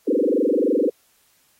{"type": "tone with frequency modulation", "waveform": "sine", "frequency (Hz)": 390, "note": "G4", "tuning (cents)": -9, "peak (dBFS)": -16, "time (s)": [0.07, 0.9], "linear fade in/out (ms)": 10, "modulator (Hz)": 23.3, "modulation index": 5.4, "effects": ["white hiss -61 dBFS RMS until 1.59 s", "AAC 48 kbps"]}